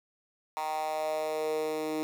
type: tone with high-pass filter sweep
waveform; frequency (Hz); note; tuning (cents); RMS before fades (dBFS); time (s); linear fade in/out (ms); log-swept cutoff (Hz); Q
10% pulse; 155.56; D#3; 0; -32; 0.57-2.03; 0; 880 to 330; 4.6
effects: none